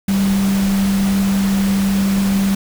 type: tone in noise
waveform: sine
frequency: 196 Hz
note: G3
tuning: in tune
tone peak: -13 dBFS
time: 0.08-2.55 s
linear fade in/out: 5 ms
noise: pink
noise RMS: -26 dBFS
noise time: 0.08-2.55 s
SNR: +10 dB
effects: none